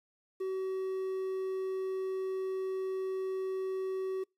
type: tone with quantisation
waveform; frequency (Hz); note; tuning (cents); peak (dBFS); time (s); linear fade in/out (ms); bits
triangle; 378.9; F#4; +41; -30; 0.4-4.24; 10; 10
effects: noise-tail reverb RT60 0.2 s tail -26 dB re dry + resampled to 32000 Hz